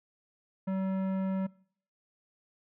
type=tone with tanh clipping; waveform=sine; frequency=190.7 Hz; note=G3; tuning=47 cents flat; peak=-31 dBFS; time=0.67-1.47 s; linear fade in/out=10 ms; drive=15 dB; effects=noise-tail reverb RT60 0.6 s tail -23 dB re dry